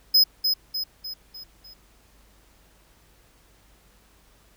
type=tone with echo; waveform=square; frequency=5070 Hz; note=D#8; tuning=32 cents sharp; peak=-14 dBFS; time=0.14-0.24 s; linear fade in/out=10 ms; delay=300 ms; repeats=5; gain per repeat=-6 dB; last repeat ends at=1.74 s; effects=added 50 Hz sine -59 dBFS peak until 4.56 s + pink hiss -59 dBFS RMS until 4.56 s